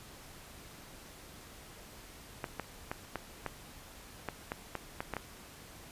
clicks, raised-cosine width 0.5 ms, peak -20 dBFS, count 11, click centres 2.442 / 2.597 / 2.915 / 3.157 / 3.463 / 4.287 / 4.519 / 4.753 / 5.005 / 5.137 / 5.167 s, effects pink hiss -52 dBFS RMS until 5.91 s + resampled to 32000 Hz

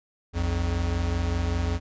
square tone pair together, 60.3 / 85.44 Hz, B1 / F2, -41 / -37 cents, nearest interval tritone, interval 604 cents, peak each -29 / -26 dBFS, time 0.33-1.8 s, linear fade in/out 50 ms, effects resampled to 16000 Hz

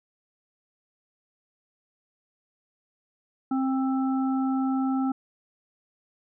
harmonic tone, 264.5 Hz, C4, 19 cents sharp, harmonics 1 / 3 / 5, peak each -23 / -33 / -37 dBFS, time 3.51-5.12 s, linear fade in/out 5 ms, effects none

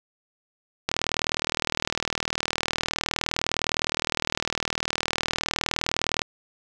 click train, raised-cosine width 0.2 ms, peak -6 dBFS, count 212, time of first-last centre 0.89-6.218 s, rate 39.6 Hz, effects none

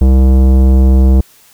sine tone with tanh clipping, 65.41 Hz, C2, in tune, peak -6 dBFS, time 0.01-1.21 s, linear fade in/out 5 ms, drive 16 dB, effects white hiss -45 dBFS RMS until 1.53 s

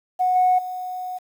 sine tone with level steps, 734 Hz, F#5, 14 cents flat, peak -16 / -13 / -27 dBFS, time 0.19-1.19 s, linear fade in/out 20 ms, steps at 0.35 / 0.58 s, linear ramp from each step 10 ms, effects tanh soft clip ceiling -10 dBFS + 8-bit

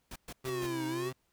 pink noise bursts, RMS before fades -44 dBFS, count 4, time 0.11-0.666 s, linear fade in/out 5 ms, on 49 ms, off 120 ms
sawtooth tone, 130.81 Hz, C3, in tune, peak -36 dBFS, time 0.44-1.13 s, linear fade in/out 10 ms
square linear two-way sweep, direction down then up, 392 to 310 to 392 Hz, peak -34 dBFS, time 0.44-1.13 s, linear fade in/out 50 ms, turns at 0.86 s
effects pink hiss -75 dBFS RMS until 1.32 s

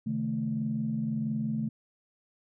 sine chord, A diminished, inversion first, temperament equal with one note detuned, 134.03 / 155.56 / 220 Hz, C3 / Eb3 / A3, +42 / 0 / 0 cents, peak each -35 / -35 / -29 dBFS, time 0.06-1.69 s, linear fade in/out 10 ms, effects tanh soft clip ceiling -19 dBFS

